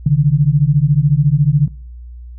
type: beating tone pair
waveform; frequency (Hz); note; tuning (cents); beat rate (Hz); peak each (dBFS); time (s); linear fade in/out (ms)
sine; 138.59 / 152.59; C#3 / D#3; 0 / -33; 14; -12; 0.06-1.68; 5
effects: noise-tail reverb RT60 0.5 s tail -23 dB re dry + added 60 Hz sine -30 dBFS peak until 2.38 s